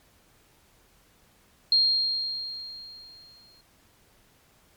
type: tone with exponential decay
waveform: sine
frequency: 4223 Hz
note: C8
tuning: 15 cents sharp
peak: -16 dBFS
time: 1.72-3.61 s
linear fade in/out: 2 ms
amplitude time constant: 410 ms
effects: pink hiss -61 dBFS RMS until 4.76 s + MP3 96 kbps

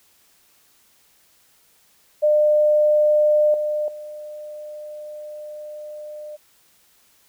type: tone with level steps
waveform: sine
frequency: 602 Hz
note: D5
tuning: 43 cents sharp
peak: -13 / -20 / -32 dBFS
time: 2.22-6.37 s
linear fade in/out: 20 ms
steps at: 3.54 / 3.88 s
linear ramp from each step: 2 ms
effects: white hiss -58 dBFS RMS until 7.28 s

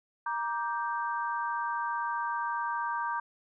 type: chord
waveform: sine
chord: G minor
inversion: first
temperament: just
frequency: 940.8 / 1176 / 1568 Hz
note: Bb5 / D6 / G6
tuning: +16 / +2 / 0 cents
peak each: -32 / -35 / -36 dBFS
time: 0.26-3.2 s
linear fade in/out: 5 ms
effects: none

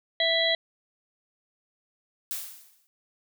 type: harmonic tone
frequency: 659.3 Hz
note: E5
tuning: in tune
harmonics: 1 / 3 / 5 / 6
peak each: -27 / -27 / -27 / -27 dBFS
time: 0.2-0.55 s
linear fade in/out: 2 ms
type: noise with exponential decay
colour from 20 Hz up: blue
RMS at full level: -30 dBFS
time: 2.31-2.87 s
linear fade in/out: 0 ms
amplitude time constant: 120 ms
effects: none

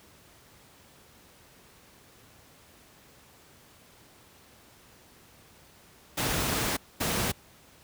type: noise bursts at uneven times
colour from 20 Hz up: pink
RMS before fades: -28 dBFS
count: 2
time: 6.17-6.77 / 7-7.32 s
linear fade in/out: 10 ms
effects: pink hiss -56 dBFS RMS until 7.83 s + high-pass 60 Hz 12 dB/octave

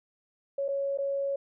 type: tone with dropouts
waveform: sine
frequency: 555 Hz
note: C#5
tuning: 2 cents sharp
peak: -27 dBFS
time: 0.58-1.36 s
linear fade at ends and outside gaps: 5 ms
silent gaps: 0.682-0.686 / 0.975-0.985 s
effects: none

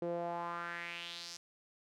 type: tone with band-pass filter sweep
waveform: sawtooth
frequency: 171.5 Hz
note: F3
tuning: 31 cents flat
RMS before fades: -41 dBFS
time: 0.02-1.37 s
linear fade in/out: 2 ms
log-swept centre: 430 to 5800 Hz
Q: 3.4
effects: none

